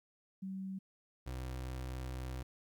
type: tone pair in turn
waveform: sine / 30% pulse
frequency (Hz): 191.1 / 63.77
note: G3 / C2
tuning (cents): -44 / -44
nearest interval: octave + perfect fifth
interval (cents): 1900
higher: first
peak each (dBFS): -39 / -37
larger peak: second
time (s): 0.42-0.79 / 1.26-2.43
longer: second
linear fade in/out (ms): 10
effects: 13-bit